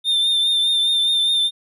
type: tone with vibrato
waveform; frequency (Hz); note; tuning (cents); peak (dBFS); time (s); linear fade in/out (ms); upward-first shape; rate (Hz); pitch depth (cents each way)
triangle; 3600; A7; +39; -14; 0.04-1.51; 50; triangle; 4.9; 38
effects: none